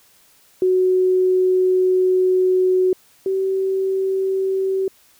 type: tone pair in turn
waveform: sine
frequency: 370 / 383 Hz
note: F#4 / G4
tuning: 0 / -40 cents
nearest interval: minor second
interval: 60 cents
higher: second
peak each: -13 / -17 dBFS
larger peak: first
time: 0.62-2.93 / 3.26-4.88 s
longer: first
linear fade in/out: 2 ms
effects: white hiss -54 dBFS RMS until 5.19 s